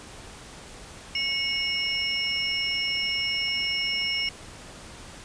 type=tone cluster; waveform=sine; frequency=2198 / 2869 / 5400 Hz; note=C#7 / F7 / E8; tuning=-15 / +46 / +41 cents; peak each=-29 dBFS; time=1.15-4.29 s; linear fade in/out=2 ms; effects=pink hiss -44 dBFS RMS until 5.24 s + resampled to 22050 Hz